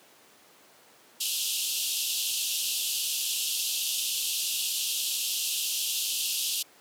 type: band-pass noise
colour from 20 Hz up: pink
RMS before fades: -30 dBFS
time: 1.2-6.63 s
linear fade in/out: 10 ms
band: 2700 to 15000 Hz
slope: 96 dB/octave
effects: pink hiss -56 dBFS RMS until 6.8 s + high-pass 300 Hz 12 dB/octave

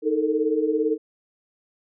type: tone cluster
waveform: sine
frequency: 313 / 437.5 / 455.2 Hz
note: D#4 / A4 / A#4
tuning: +10 / -10 / -41 cents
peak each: -24 dBFS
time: 0.02-0.98 s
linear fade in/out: 50 ms
effects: none

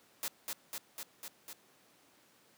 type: noise with echo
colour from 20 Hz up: white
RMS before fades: -37 dBFS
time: 0.23-0.28 s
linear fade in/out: 0 ms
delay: 250 ms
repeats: 5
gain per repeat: -2 dB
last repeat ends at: 1.53 s
effects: pink hiss -65 dBFS RMS until 2.57 s + high-pass 200 Hz 12 dB/octave

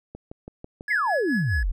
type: click train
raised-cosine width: 2 ms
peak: -24 dBFS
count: 5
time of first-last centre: 0.15-0.809 s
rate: 6.07 Hz
type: tone with tremolo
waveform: triangle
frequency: 1693 Hz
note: G#6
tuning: 33 cents sharp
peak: -23 dBFS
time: 0.88-1.63 s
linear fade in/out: 2 ms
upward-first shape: sine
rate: 4.8 Hz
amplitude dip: 70%
type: exponential sweep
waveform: sine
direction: down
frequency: 2213 to 35 Hz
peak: -21 dBFS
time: 0.9-1.72 s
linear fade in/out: 10 ms
effects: none

